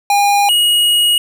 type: tone pair in turn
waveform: square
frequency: 811 / 2890 Hz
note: G#5 / F#7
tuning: -41 / -41 cents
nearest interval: octave + minor seventh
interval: 2200 cents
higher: second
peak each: -10 dBFS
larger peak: neither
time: 0.1-0.49 / 0.49-1.18 s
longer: second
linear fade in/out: 2 ms
effects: none